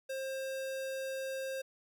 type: tone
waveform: square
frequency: 532 Hz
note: C5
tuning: 29 cents sharp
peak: -37 dBFS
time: 0.09-1.62 s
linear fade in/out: 10 ms
effects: none